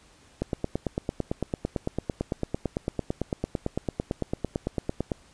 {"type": "click train", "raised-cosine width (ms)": 2, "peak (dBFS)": -13, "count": 43, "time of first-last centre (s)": [0.42, 5.118], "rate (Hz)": 8.94, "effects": ["pink hiss -57 dBFS RMS until 5.33 s", "resampled to 22050 Hz"]}